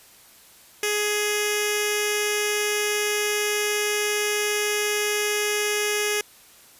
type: tone with notch filter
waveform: 10% pulse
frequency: 417.4 Hz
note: G#4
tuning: 9 cents sharp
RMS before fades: -24 dBFS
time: 0.83-6.21 s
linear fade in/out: 2 ms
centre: 1000 Hz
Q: 0.53
effects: white hiss -51 dBFS RMS until 6.79 s + resampled to 32000 Hz